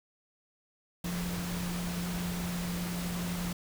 sine tone in noise, 175.7 Hz, F3, 11 cents sharp, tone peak -33 dBFS, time 1.04-3.53 s, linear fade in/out 5 ms, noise pink, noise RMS -39 dBFS, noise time 1.04-3.53 s, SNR +3 dB, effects none

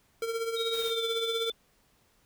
square tone with tremolo, 456.8 Hz, A#4, 35 cents flat, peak -28 dBFS, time 0.22-1.5 s, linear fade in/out 2 ms, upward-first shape triangle, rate 16 Hz, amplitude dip 65%
sine tone with pitch glide, 3776 to 3503 Hz, A#7 to A7, +22 to -8 cents, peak -32 dBFS, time 0.56-1.52 s, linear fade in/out 10 ms, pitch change -130 cents, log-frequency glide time 0.74-1.05 s
white noise, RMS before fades -44 dBFS, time 0.73-0.91 s, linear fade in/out 10 ms
effects pink hiss -67 dBFS RMS until 2.25 s

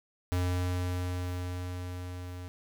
square tone with level ramp, 89.9 Hz, F#2, 49 cents flat, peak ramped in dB -27 to -40 dBFS, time 0.32-2.48 s, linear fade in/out 0 ms, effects none

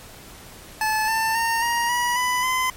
25% pulse tone with pitch steps, 867 / 891.4 / 916.4 / 942.2 / 968.7 / 995.9 / 1023.9 Hz, A5 / A5 / A#5 / A#5 / B5 / B5 / C6, -26 / +22 / -30 / +18 / -34 / +14 / -38 cents, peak -16 dBFS, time 0.81-2.7 s, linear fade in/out 2 ms, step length 270 ms, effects pink hiss -43 dBFS RMS until 2.76 s + MP3 64 kbps

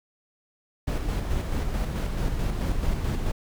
brown noise with tremolo, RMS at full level -25 dBFS, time 0.87-3.32 s, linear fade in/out 10 ms, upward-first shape square, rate 4.6 Hz, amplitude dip 35%, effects none

